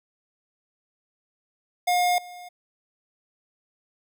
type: tone with level steps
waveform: square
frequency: 714 Hz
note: F5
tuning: 38 cents sharp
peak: -20 / -40 dBFS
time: 1.87-2.49 s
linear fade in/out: 10 ms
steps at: 2.18 s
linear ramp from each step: 2 ms
effects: none